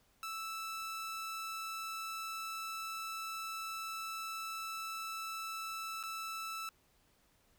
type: tone with dropouts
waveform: sawtooth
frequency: 1318.5 Hz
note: E6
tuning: in tune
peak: -36 dBFS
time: 0.23-6.69 s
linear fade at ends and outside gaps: 1 ms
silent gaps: 6.029-6.036 s
effects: pink hiss -71 dBFS RMS until 7.58 s